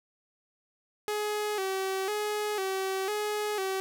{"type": "tone with vibrato", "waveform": "sawtooth", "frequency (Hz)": 401.1, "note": "G4", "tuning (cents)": 40, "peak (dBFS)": -25, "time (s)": [1.08, 3.8], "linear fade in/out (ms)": 0, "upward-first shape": "square", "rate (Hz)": 1, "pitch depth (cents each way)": 81, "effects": []}